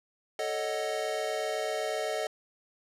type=chord; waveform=square; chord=D# half-diminished seventh; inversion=second; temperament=equal; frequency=440 / 554.4 / 622.3 / 740 Hz; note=A4 / C#5 / D#5 / F#5; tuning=0 / 0 / 0 / 0 cents; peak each=-36 / -39 / -34 / -38 dBFS; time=0.39-2.27 s; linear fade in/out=2 ms; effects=low-pass 10000 Hz 12 dB/octave